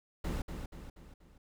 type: noise with echo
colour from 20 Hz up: brown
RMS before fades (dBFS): -35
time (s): 0.24-0.42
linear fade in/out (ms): 5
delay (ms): 240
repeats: 4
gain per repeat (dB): -6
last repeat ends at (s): 1.38
effects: none